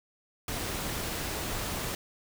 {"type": "noise", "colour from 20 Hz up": "pink", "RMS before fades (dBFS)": -34, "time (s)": [0.48, 1.95], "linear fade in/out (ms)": 2, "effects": []}